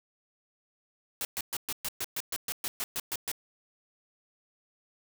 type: noise bursts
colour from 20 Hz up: white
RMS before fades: -33 dBFS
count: 14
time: 1.21-3.316 s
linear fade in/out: 0 ms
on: 39 ms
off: 120 ms
effects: none